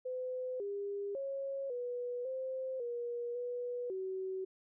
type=tone with pitch steps; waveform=sine; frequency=508 / 402.9 / 547 / 489.1 / 522 / 477.7 / 488.6 / 378.1 Hz; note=B4 / G4 / C#5 / B4 / C5 / A#4 / B4 / F#4; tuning=+49 / +48 / -23 / -17 / -4 / +42 / -19 / +38 cents; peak=-36 dBFS; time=0.05-4.45 s; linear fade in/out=10 ms; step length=550 ms; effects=none